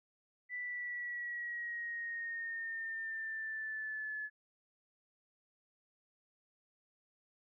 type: exponential sweep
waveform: sine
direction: down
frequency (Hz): 1982 to 1714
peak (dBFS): -38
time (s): 0.49-4.3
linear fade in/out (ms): 50
effects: none